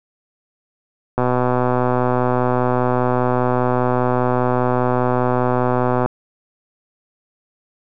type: click train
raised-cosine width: 1 ms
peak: -4 dBFS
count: 611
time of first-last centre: 1.18-6.06 s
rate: 125 Hz
effects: none